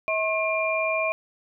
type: tone cluster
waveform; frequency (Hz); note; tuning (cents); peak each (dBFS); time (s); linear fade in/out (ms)
sine; 642 / 1076 / 2391; E5 / C6 / D7; -46 / +48 / +30; -25 / -30 / -26; 0.08-1.12; 0
effects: none